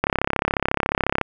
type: click train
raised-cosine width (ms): 0.5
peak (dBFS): -3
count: 41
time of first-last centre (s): 0.04-1.213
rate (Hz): 34.1
effects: none